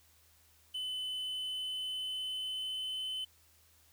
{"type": "tone with pitch glide", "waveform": "triangle", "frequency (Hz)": [3021, 3042], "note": ["F#7", "F#7"], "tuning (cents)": [35, 47], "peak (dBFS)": -34, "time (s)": [0.74, 3.25], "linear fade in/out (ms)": 10, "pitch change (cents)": 12, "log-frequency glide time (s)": [1.07, 3.05], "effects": ["added 80 Hz sine -69 dBFS peak until 3.92 s", "white hiss -66 dBFS RMS until 3.92 s"]}